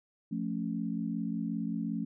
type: chord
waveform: sine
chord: F augmented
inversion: none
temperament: equal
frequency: 174.61 / 220 / 277.2 Hz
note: F3 / A3 / C#4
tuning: 0 / 0 / 0 cents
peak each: -36 / -34 / -37 dBFS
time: 0.31-2.05 s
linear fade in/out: 10 ms
effects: none